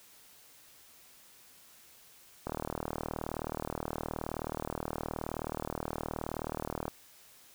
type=click train; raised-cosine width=1 ms; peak=-20 dBFS; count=173; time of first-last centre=2.47-6.88 s; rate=39 Hz; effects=white hiss -58 dBFS RMS until 7.54 s